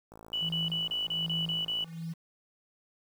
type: click train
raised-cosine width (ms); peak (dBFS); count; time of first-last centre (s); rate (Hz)
1; -35; 96; 0.12-1.844; 55.1
type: tone bursts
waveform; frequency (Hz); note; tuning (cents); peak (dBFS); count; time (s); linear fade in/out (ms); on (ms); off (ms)
sine; 2960; F#7; 0; -29; 8; 0.33-1.841; 2; 160; 33
type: tone with tremolo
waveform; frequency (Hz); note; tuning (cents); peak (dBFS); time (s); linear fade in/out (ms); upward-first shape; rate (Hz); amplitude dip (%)
sine; 164.81; E3; 0; -33; 0.41-2.14; 20; sine; 1.3; 95
effects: 9-bit